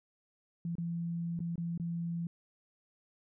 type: tone with dropouts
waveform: sine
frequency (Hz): 169.4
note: E3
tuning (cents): +48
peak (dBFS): -33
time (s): 0.65-2.27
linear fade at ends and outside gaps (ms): 2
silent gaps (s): 0.754-0.782 / 1.392-1.403 / 1.557-1.579 / 1.777-1.798
effects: none